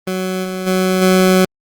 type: tone with level steps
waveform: 20% pulse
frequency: 186.1 Hz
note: F#3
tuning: 10 cents sharp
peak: -13 / -16 / -8 / -4 dBFS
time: 0.07-1.45 s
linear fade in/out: 5 ms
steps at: 0.43 / 0.66 / 1.01 s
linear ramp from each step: 20 ms
effects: Opus 32 kbps